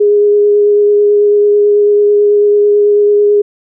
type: tone with vibrato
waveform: sine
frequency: 412.9 Hz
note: G#4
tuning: 10 cents flat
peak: -5 dBFS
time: 0-3.42 s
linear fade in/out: 10 ms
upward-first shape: sine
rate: 9.1 Hz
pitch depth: 10 cents each way
effects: none